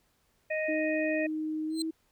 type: harmonic tone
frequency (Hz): 622.3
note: D#5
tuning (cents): 0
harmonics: 1 / 3 / 4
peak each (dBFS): -30 / -35 / -36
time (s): 0.5-1.27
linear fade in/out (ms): 10
type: tone with pitch glide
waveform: sine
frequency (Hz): 311.1 to 321.5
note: D#4 to E4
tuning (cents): 0 to -43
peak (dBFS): -30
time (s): 0.68-1.91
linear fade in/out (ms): 10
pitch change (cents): +57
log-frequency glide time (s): 1.67-1.77
type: tone with exponential growth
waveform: 30% pulse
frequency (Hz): 4115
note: C8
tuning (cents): -30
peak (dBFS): -26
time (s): 1.7-1.82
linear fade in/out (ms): 2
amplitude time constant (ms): 26
effects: pink hiss -71 dBFS RMS until 2.11 s